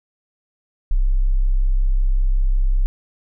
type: tone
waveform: sine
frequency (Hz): 32.7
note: C1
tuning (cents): 0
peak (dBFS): -13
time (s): 0.91-2.86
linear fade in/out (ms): 0
effects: none